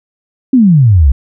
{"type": "exponential sweep", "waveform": "sine", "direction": "down", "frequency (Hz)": [274.9, 61.6], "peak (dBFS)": -3, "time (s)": [0.53, 1.12], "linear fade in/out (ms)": 5, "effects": []}